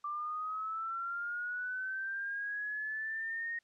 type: linear sweep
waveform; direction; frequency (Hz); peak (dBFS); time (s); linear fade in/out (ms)
sine; up; 1174.7 to 1864.7; -35; 0.04-3.59; 5
effects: white hiss -75 dBFS RMS until 3.63 s + low-pass 6000 Hz 12 dB/octave